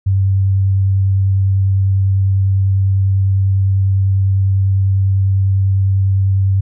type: tone with vibrato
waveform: sine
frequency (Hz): 96.8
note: G2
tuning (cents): -21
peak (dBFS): -10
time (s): 0.06-6.61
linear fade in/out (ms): 10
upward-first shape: square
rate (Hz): 10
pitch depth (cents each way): 8
effects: none